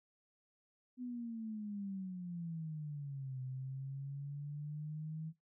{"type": "exponential two-way sweep", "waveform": "sine", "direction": "down then up", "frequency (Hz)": [252.8, 128.7, 160.2], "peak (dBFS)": -40, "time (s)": [0.97, 5.33], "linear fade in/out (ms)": 50, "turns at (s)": 3.41, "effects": ["noise-tail reverb RT60 0.2 s tail -18 dB re dry"]}